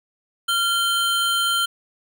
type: tone pair together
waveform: square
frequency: 1388 / 3116 Hz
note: F6 / G7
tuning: -11 / -11 cents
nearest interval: octave + major second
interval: 1400 cents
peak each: -22 / -22 dBFS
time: 0.48-1.66 s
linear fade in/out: 10 ms
effects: none